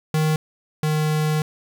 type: tone pair in turn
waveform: square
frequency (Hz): 155.56 / 153.86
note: D#3 / D#3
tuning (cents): 0 / -19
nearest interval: unison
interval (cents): 19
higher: first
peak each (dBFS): -18 / -19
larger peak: first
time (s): 0.14-0.36 / 0.83-1.42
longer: second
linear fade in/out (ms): 2
effects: 8-bit